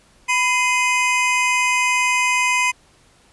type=tone cluster; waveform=square; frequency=995 / 2074 / 2496 Hz; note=B5 / C7 / D#7; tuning=+13 / -16 / +5 cents; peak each=-21 dBFS; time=0.28-2.72 s; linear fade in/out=20 ms; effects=pink hiss -54 dBFS RMS until 3.32 s + resampled to 24000 Hz